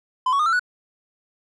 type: tone with pitch steps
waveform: triangle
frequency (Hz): 1018 / 1116.6 / 1224.7 / 1343.3 / 1473.3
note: C6 / C#6 / D#6 / E6 / F#6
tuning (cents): -48 / +12 / -28 / +32 / -8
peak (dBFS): -15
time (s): 0.26-0.595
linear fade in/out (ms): 5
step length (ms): 67
effects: resampled to 24000 Hz